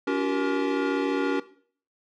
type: tone cluster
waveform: square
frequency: 282.7 / 349.5 / 383.8 / 472 Hz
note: C#4 / F4 / G4 / A#4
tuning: +34 / +1 / -37 / +22 cents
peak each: -27 / -34 / -29 / -31 dBFS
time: 0.07-1.4 s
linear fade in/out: 5 ms
effects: noise-tail reverb RT60 0.5 s tail -17 dB re dry + low-pass 3000 Hz 12 dB/octave